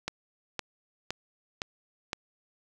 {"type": "click train", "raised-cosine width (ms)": 0.2, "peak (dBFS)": -14, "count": 5, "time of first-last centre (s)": [0.08, 2.131], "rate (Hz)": 1.95, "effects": []}